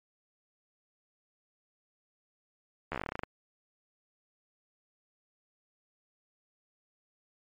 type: slowing click train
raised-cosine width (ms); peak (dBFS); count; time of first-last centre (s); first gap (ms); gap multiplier
0.5; -19; 14; 2.92-3.235; 12; 1.11
effects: MP3 64 kbps